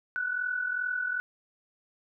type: tone pair together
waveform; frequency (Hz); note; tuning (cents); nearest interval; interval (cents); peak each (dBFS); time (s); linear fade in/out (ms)
sine; 1449.5 / 1492; F#6 / F#6; -36 / +14; minor second; 50; -35 / -29; 0.16-1.2; 0
effects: none